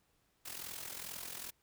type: noise with amplitude modulation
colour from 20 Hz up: white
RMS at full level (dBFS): -42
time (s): 0.45-1.51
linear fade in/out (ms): 10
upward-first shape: sine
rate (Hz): 42.4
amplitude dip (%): 70
effects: pink hiss -75 dBFS RMS until 1.62 s